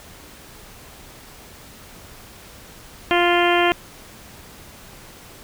harmonic tone with a mistuned harmonic, 349.2 Hz, F4, in tune, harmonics 1 / 2 / 3 / 4 / 5 / 6 / 7 / 8 / 9, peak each -19 / -20 / -24 / -26 / -25 / -26 / -28 / -27 / -27 dBFS, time 3.11-3.72 s, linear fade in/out 0 ms, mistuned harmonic 8, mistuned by -17 cents, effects pink hiss -43 dBFS RMS until 5.43 s

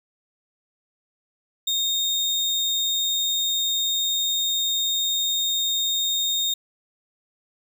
35% pulse tone, 3689 Hz, A#7, 19 cents flat, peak -19 dBFS, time 1.67-6.54 s, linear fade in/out 5 ms, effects none

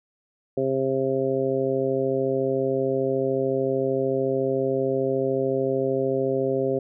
harmonic tone, 133.5 Hz, C3, 35 cents sharp, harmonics 1 / 2 / 3 / 4 / 5, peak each -32 / -29 / -24 / -26 / -33 dBFS, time 0.57-6.79 s, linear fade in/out 5 ms, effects none

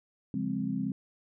sine chord, Db major seventh, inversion none, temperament equal with one note detuned, 138.59 / 174.61 / 204.8 / 261.6 Hz, Db3 / F3 / Ab3 / C4, 0 / 0 / -24 / 0 cents, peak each -39 / -36 / -33 / -33 dBFS, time 0.34-0.92 s, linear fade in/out 2 ms, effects none

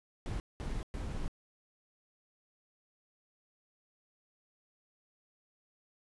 brown noise bursts at uneven times, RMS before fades -37 dBFS, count 3, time 0.26-0.4 / 0.6-0.83 / 0.94-1.28 s, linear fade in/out 0 ms, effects resampled to 24000 Hz

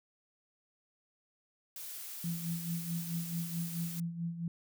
blue noise, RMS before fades -44 dBFS, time 1.76-4 s, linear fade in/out 2 ms
sine tone with tremolo, 168.9 Hz, E3, 42 cents sharp, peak -32 dBFS, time 2.24-4.48 s, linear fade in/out 2 ms, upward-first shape sine, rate 4.6 Hz, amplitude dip 65%
effects none

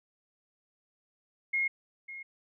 sine tone with echo, 2150 Hz, C7, 47 cents sharp, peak -26 dBFS, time 1.53-1.68 s, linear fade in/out 10 ms, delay 550 ms, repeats 1, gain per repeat -14 dB, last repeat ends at 2.23 s, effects none

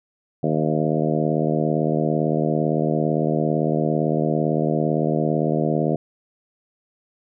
harmonic tone with a mistuned harmonic, 77.78 Hz, D#2, in tune, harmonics 2 / 3 / 4 / 5 / 6 / 7 / 8 / 9, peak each -23 / -25 / -26 / -27 / -28 / -28 / -29 / -30 dBFS, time 0.43-5.96 s, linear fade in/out 5 ms, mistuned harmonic 9, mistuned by -21 cents, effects none

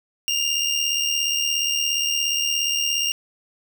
25% pulse tone with amplitude modulation, 2806 Hz, F7, 8 cents sharp, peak -14 dBFS, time 0.28-3.12 s, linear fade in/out 0 ms, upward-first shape sine, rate 77.1 Hz, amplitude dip 50%, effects none

